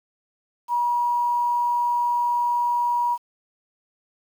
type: tone with quantisation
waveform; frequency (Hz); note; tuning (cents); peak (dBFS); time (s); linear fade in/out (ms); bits
sine; 961; B5; -48; -19; 0.68-3.18; 50; 8
effects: none